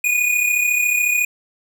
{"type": "tone pair together", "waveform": "square", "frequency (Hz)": [2455, 2489], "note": ["D#7", "D#7"], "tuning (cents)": [-24, 0], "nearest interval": "unison", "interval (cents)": 24, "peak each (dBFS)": [-17, -23], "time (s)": [0.04, 1.25], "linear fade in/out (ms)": 5, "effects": []}